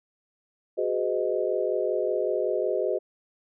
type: chord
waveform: sine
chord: G# minor seventh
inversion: third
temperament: equal with one note detuned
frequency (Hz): 370 / 415.3 / 506.6 / 622.3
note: F#4 / G#4 / B4 / D#5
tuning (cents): 0 / 0 / +44 / 0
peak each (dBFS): -29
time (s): 0.77-2.99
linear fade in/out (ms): 20
effects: none